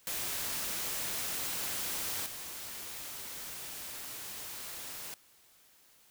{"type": "noise with level steps", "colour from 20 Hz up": "white", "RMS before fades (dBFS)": [-36, -43], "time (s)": [0.07, 5.14], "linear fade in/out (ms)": 0, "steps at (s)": 2.26, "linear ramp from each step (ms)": 2, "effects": ["white hiss -63 dBFS RMS until 6.1 s"]}